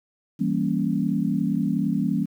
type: chord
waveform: sine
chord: E diminished seventh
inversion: none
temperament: equal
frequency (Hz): 164.81 / 196 / 233.1 / 277.2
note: E3 / G3 / Bb3 / Db4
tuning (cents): 0 / 0 / 0 / 0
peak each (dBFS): -27 / -25 / -26 / -27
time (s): 0.39-2.26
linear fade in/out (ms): 20
effects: 9-bit